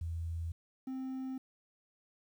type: tone pair in turn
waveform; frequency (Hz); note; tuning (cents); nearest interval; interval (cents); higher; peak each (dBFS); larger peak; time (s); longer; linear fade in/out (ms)
sine / triangle; 83.1 / 262.1; E2 / C4; +15 / +3; octave + minor sixth; 1988; second; -35 / -35; neither; 0.01-0.52 / 0.87-1.38; neither; 5
effects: 11-bit